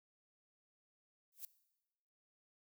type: noise with exponential growth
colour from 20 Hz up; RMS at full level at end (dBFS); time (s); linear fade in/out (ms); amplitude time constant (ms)
violet; -42; 1.32-1.45; 2; 27
effects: noise-tail reverb RT60 1.0 s tail -18 dB re dry